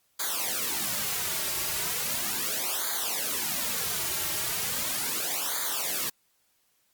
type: noise with flanger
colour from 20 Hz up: white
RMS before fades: -30 dBFS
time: 0.19-6.1 s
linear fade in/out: 10 ms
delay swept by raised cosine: 0.36 to 4.06 ms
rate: 0.37 Hz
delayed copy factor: -1
effects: white hiss -70 dBFS RMS until 6.93 s + Opus 48 kbps